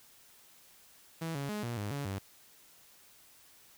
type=tone with pitch steps; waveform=sawtooth; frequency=163.6 / 140 / 209.9 / 118.8 / 102.9 / 141.8 / 97.5 Hz; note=E3 / C#3 / G#3 / A#2 / G#2 / C#3 / G2; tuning=-13 / +18 / +19 / +33 / -16 / +40 / -9 cents; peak=-31 dBFS; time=1.21-2.19 s; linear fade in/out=10 ms; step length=140 ms; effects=white hiss -60 dBFS RMS until 3.77 s